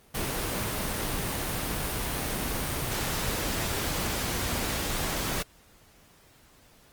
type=noise; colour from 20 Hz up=pink; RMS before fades=-30 dBFS; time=0.14-5.43 s; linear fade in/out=10 ms; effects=pink hiss -58 dBFS RMS until 6.92 s + Opus 32 kbps